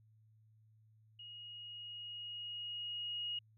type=tone with level ramp; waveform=sine; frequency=2880 Hz; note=F#7; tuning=47 cents flat; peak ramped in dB=-49 to -37 dBFS; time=1.19-3.39 s; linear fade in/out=5 ms; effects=added 109 Hz sine -64 dBFS peak until 3.57 s